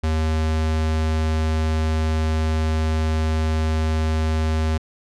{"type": "tone", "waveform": "square", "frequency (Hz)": 78.9, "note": "D#2", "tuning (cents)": 25, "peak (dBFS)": -19, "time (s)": [0.03, 4.78], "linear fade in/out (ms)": 10, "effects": ["low-pass 7000 Hz 12 dB/octave"]}